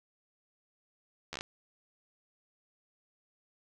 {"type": "slowing click train", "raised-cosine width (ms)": 0.2, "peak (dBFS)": -21, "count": 6, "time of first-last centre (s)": [1.33, 1.409], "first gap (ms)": 12, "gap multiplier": 1.14, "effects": []}